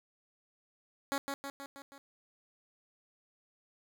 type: tone with echo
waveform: 10% pulse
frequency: 277.6 Hz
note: C#4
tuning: 3 cents sharp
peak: -23 dBFS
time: 1.12-1.18 s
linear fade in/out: 0 ms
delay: 160 ms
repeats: 5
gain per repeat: -4 dB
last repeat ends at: 1.98 s
effects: none